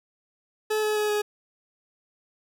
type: tone with pitch steps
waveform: 40% pulse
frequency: 430 / 426 / 422.1 / 418.2 Hz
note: A4 / G#4 / G#4 / G#4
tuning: -40 / +44 / +28 / +12 cents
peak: -22 dBFS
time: 0.7-1.22 s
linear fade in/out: 10 ms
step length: 130 ms
effects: none